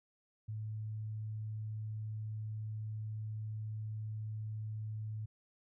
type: tone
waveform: sine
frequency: 108.2 Hz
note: A2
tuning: 29 cents flat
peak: -38 dBFS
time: 0.48-5.26 s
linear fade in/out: 10 ms
effects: none